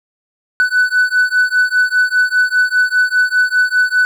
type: beating tone pair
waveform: triangle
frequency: 1492 / 1497 Hz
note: F#6 / F#6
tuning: +14 / +20 cents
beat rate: 5 Hz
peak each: -12 dBFS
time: 0.6-4.05 s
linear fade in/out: 0 ms
effects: none